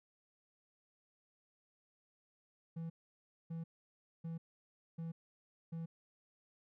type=tone bursts; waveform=triangle; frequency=164.81 Hz; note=E3; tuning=in tune; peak=-38 dBFS; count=5; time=2.76-5.86 s; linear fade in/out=10 ms; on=140 ms; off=600 ms; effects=none